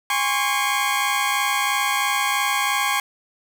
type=tone cluster; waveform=20% pulse; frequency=815 / 1050 / 1113 Hz; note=G#5 / C6 / C#6; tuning=-33 / +6 / +7 cents; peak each=-19 dBFS; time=0.1-3 s; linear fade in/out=2 ms; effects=none